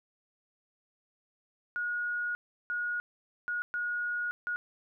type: tone bursts at uneven times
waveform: sine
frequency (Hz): 1445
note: F#6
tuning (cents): -41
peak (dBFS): -30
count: 5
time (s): 1.76-2.35 / 2.7-3 / 3.48-3.62 / 3.74-4.31 / 4.47-4.56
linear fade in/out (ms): 0
effects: none